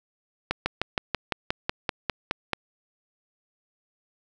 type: slowing click train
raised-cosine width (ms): 0.3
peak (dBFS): -8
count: 12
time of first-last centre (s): 0.51-2.533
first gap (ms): 150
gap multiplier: 1.04
effects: none